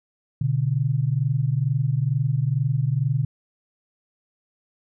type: tone pair together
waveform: sine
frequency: 122.59 / 144.8 Hz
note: B2 / D3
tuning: -12 / -24 cents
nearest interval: minor third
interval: 288 cents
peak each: -22 dBFS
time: 0.41-3.25 s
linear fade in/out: 5 ms
effects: none